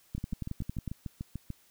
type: two click trains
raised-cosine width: 5 ms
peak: -22 / -24 dBFS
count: 9 / 10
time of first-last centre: 0.15-0.877 / 0.18-1.504 s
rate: 11 / 6.8 Hz
effects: white hiss -64 dBFS RMS until 1.7 s